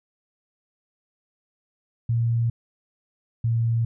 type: tone pair in turn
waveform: sine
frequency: 116.54 / 115.4 Hz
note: A#2 / A#2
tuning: 0 / -17 cents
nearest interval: unison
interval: 17 cents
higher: first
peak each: -19 dBFS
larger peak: neither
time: 2.09-2.5 / 3.44-3.85 s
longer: neither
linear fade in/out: 5 ms
effects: none